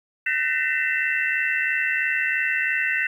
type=tone cluster; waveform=sine; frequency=1523 / 1805 / 1888 / 2034 / 2674 Hz; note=F#6 / A6 / A#6 / C7 / E7; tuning=+50 / +44 / +22 / -50 / +24 cents; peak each=-27 dBFS; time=0.26-3.07 s; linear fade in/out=5 ms; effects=9-bit